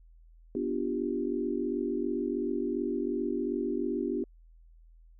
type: chord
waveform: sine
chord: G dominant seventh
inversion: first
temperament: equal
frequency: 246.9 / 293.7 / 349.2 / 392 Hz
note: B3 / D4 / F4 / G4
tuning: 0 / 0 / 0 / 0 cents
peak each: -34 dBFS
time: 0.55-4.24 s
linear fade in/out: 2 ms
effects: added 41 Hz sine -53 dBFS peak until 5.19 s